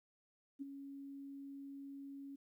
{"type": "tone with ADSR envelope", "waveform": "sine", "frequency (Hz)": 277.2, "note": "C#4", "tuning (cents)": 0, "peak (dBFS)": -39, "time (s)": [0.59, 2.36], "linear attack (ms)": 28, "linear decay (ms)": 17, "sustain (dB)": -8, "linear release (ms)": 10, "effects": ["13-bit"]}